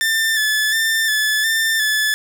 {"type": "tone with vibrato", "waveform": "sawtooth", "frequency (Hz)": 1759, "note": "A6", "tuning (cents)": -1, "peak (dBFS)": -12, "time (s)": [0.01, 2.14], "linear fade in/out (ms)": 0, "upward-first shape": "square", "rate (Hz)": 1.4, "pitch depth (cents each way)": 30, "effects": []}